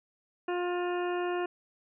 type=harmonic tone with a mistuned harmonic; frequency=354.7 Hz; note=F4; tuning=27 cents sharp; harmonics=1 / 2 / 3 / 4 / 5 / 7 / 8; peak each=-30 / -36 / -40 / -42 / -44 / -47 / -48 dBFS; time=0.48-1.46 s; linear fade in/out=5 ms; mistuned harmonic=8; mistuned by=-17 cents; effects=none